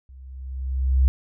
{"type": "tone with level ramp", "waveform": "sine", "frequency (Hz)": 65.41, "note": "C2", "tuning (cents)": 0, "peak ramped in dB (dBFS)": [-42, -12], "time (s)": [0.09, 1.08], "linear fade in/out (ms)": 0, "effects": []}